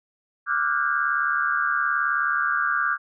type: tone cluster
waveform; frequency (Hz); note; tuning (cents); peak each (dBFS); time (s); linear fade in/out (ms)
sine; 1175 / 1387 / 1466 / 1607; D6 / F6 / F#6 / G6; +1 / -12 / -16 / +43; -26; 0.46-2.98; 50
effects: none